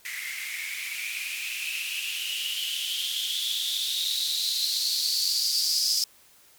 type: noise with band-pass filter sweep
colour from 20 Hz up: violet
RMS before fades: -29 dBFS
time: 0.05-6.04 s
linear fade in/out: 2 ms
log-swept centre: 2000 to 5100 Hz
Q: 9.3
effects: white hiss -57 dBFS RMS until 6.58 s